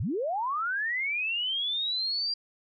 sine linear sweep, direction up, 73.2 to 4782 Hz, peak -27 dBFS, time 0-2.34 s, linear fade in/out 5 ms, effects none

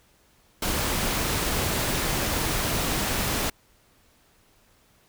pink noise, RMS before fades -26 dBFS, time 0.62-3.5 s, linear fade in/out 5 ms, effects pink hiss -61 dBFS RMS until 5.08 s

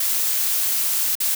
blue noise with dropouts, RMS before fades -21 dBFS, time 0-1.35 s, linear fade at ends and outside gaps 5 ms, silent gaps 1.153-1.202 s, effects none

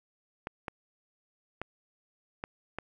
clicks, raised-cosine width 0.5 ms, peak -20 dBFS, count 5, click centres 0.471 / 0.682 / 1.616 / 2.439 / 2.786 s, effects 10-bit

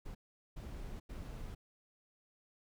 brown noise bursts at uneven times, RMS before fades -45 dBFS, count 3, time 0.05-0.15 / 0.56-1 / 1.09-1.55 s, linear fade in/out 10 ms, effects none

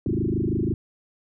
sine tone with frequency modulation, 223.2 Hz, A3, 25 cents sharp, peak -21 dBFS, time 0.06-0.74 s, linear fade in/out 2 ms, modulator 26 Hz, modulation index 5.7, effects none

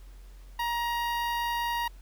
sawtooth tone with notch filter, 945 Hz, A#5, 23 cents sharp, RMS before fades -30 dBFS, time 0.59-1.88 s, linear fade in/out 5 ms, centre 7600 Hz, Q 0.69, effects added 45 Hz sine -45 dBFS peak until 2.01 s + pink hiss -61 dBFS RMS until 2.01 s

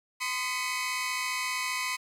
sawtooth tone cluster, 1026 / 1237 / 1997 / 2219 / 2527 Hz, C6 / D#6 / B6 / C#7 / D#7, -34 / -10 / +19 / +1 / +26 cents, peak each -30 / -39 / -33 / -32 / -33 dBFS, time 0.2-1.97 s, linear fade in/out 20 ms, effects low-pass 12000 Hz 12 dB/octave + 10-bit

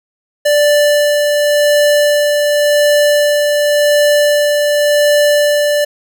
square tone with tremolo, 587.3 Hz, D5, in tune, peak -8 dBFS, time 0.45-5.85 s, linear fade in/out 10 ms, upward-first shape sine, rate 0.9 Hz, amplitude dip 30%, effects none

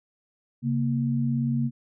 sine tone pair together, 135.54 / 233.1 Hz, C#3 / A#3, -39 / 0 cents, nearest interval major sixth, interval 939 cents, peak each -25 dBFS, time 0.62-1.71 s, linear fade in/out 50 ms, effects none

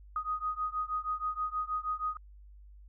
sine beating tone pair, 1244.5 / 1250.8 Hz, D#6 / D#6, 0 / +9 cents, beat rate 6.3 Hz, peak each -34 / -35 dBFS, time 0.16-2.17 s, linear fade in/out 2 ms, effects added 50 Hz sine -50 dBFS peak until 2.88 s

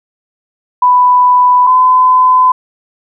sine tone pair in turn, 993 / 1015 Hz, B5 / B5, +9 / +47 cents, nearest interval unison, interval 38 cents, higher second, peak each -4 dBFS, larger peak neither, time 0.82-1.67 / 1.67-2.52 s, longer neither, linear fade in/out 5 ms, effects none

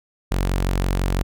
sawtooth tone, 46 Hz, F#1, 9 cents flat, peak -15 dBFS, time 0.31-1.23 s, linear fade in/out 10 ms, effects none

